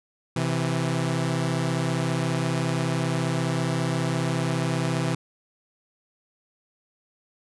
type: tone pair together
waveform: sawtooth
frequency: 130.09 / 164.81 Hz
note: C3 / E3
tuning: -10 / 0 cents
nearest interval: major third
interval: 410 cents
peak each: -22 / -22 dBFS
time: 0.36-5.15 s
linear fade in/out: 5 ms
effects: resampled to 24000 Hz